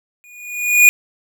square tone with exponential growth, 2449 Hz, D#7, 28 cents flat, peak -4 dBFS, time 0.24-0.89 s, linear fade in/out 0 ms, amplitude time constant 140 ms, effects none

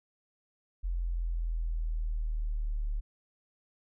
sine exponential sweep, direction down, 43.65 to 36.59 Hz, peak -29 dBFS, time 0.83-3.01 s, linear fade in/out 20 ms, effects none

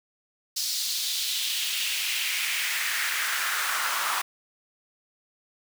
pink noise with high-pass filter sweep, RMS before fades -28 dBFS, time 0.56-4.22 s, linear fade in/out 10 ms, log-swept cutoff 4800 to 1100 Hz, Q 2.5, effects none

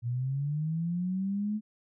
sine linear sweep, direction up, 116.54 to 216.1 Hz, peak -28 dBFS, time 0.02-1.61 s, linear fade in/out 50 ms, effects none

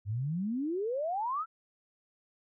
sine exponential sweep, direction up, 96.1 to 1368 Hz, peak -30 dBFS, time 0.05-1.46 s, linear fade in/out 50 ms, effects none

